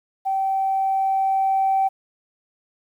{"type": "tone with level ramp", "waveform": "sine", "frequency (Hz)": 773, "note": "G5", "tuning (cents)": -24, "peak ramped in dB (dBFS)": [-19, -15], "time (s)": [0.25, 1.89], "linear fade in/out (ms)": 20, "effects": ["tanh soft clip ceiling -12 dBFS", "9-bit"]}